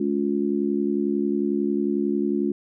harmonic tone, 71.1 Hz, C#2, 45 cents sharp, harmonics 3 / 4 / 5, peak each -25 / -25 / -25 dBFS, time 0-2.52 s, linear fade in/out 5 ms, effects none

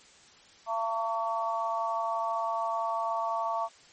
harmonic tone, 226 Hz, A3, 47 cents sharp, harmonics 3 / 4 / 5, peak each -32 / -32 / -32 dBFS, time 0.66-3.69 s, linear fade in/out 50 ms, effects white hiss -56 dBFS RMS until 3.92 s + MP3 32 kbps

